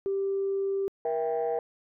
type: tone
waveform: sine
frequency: 392 Hz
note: G4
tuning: in tune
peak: -25 dBFS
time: 0.06-0.88 s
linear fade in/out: 0 ms
type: chord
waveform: sine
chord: E diminished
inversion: second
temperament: just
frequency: 474.7 / 659.3 / 791.1 Hz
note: Bb4 / E5 / G5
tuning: +31 / 0 / +16 cents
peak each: -27 / -31 / -32 dBFS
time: 1.05-1.59 s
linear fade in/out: 2 ms
effects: tanh soft clip ceiling -20 dBFS